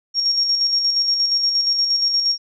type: tone with tremolo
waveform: sine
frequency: 5560 Hz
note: F8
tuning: 9 cents flat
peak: -14 dBFS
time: 0.14-2.38 s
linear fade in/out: 50 ms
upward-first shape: square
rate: 8.5 Hz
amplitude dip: 40%
effects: none